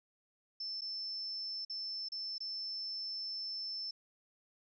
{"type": "tone with dropouts", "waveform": "sine", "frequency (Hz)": 5300, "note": "E8", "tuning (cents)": 9, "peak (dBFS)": -38, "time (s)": [0.6, 3.91], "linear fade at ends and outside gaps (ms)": 5, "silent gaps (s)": [[0.81, 0.817], [1.65, 1.697], [2.087, 2.119], [2.382, 2.404]], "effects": []}